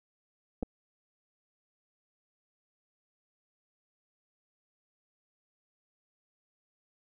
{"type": "clicks", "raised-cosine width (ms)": 2, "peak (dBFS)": -21, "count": 2, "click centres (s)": [0.627, 0.631], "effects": []}